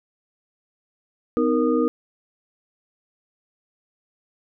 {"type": "tone cluster", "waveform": "sine", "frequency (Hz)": [252.6, 312.4, 468, 1227], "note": ["B3", "D#4", "A#4", "D#6"], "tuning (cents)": [39, 7, 7, -25], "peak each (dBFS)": [-22, -22, -21, -30], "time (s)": [1.37, 1.88], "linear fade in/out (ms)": 0, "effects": []}